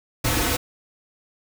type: noise with comb filter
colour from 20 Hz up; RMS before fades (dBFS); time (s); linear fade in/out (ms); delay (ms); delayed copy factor
pink; -22; 0.24-0.57; 10; 5; -0.8
effects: none